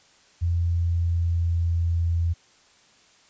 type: tone with pitch glide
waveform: sine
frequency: 85.5 to 84.42 Hz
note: F2 to E2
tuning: -36 to +42 cents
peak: -20 dBFS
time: 0.41-2.34 s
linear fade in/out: 20 ms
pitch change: -22 cents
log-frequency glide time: 0.58-1.89 s
effects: white hiss -57 dBFS RMS until 3.29 s + resampled to 16000 Hz